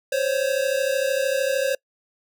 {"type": "tone pair together", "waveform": "square", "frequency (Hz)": [523.3, 556.5], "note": ["C5", "C#5"], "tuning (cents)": [0, 7], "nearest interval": "minor second", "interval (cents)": 107, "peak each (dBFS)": -24, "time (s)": [0.12, 1.75], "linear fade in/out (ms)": 5, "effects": ["noise-tail reverb RT60 0.1 s tail -26 dB re dry"]}